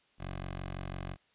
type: tone with notch filter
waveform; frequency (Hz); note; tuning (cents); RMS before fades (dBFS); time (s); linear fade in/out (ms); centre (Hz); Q
10% pulse; 46; F#1; -9; -40; 0.18-1.17; 50; 240; 1.8
effects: white hiss -69 dBFS RMS until 1.34 s + resampled to 8000 Hz